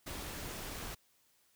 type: noise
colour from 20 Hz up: pink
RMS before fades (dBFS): -43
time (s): 0.06-0.95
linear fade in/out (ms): 10
effects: white hiss -71 dBFS RMS until 1.55 s